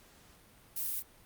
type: noise with echo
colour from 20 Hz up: violet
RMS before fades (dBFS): -36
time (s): 0.76-1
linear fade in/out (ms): 5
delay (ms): 25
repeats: 1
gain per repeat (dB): -6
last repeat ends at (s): 1.025
effects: pink hiss -60 dBFS RMS until 1.25 s + Opus 48 kbps